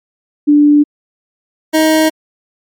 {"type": "tone pair in turn", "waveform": ["sine", "25% pulse"], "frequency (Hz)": [293.7, 314.8], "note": ["D4", "D#4"], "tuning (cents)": [0, 20], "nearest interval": "minor second", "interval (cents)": 120, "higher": "second", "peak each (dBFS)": -4, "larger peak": "neither", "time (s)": [[0.47, 0.84], [1.73, 2.1]], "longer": "neither", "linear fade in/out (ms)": 20, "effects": ["MP3 96 kbps"]}